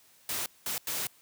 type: noise bursts at uneven times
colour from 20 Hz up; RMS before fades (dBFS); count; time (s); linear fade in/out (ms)
white; -33; 3; 0.29-0.46 / 0.66-0.78 / 0.87-1.07; 2
effects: white hiss -61 dBFS RMS until 1.21 s + high-pass 80 Hz 12 dB/octave